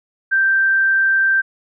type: tone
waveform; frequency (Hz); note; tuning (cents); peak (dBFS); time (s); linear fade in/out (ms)
sine; 1568; G6; 0; -12; 0.31-1.42; 20
effects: none